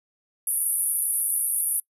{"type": "band-pass noise", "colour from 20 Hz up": "pink", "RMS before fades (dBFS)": -25, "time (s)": [0.47, 1.8], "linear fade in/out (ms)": 2, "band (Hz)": [9600, 12000], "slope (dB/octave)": 96, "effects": ["noise-tail reverb RT60 0.1 s tail -25 dB re dry"]}